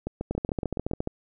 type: two click trains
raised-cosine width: 2 ms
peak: -16 / -14 dBFS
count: 7 / 12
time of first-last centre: 0.07-0.913 / 0.31-1.074 s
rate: 7.12 / 14.4 Hz
effects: none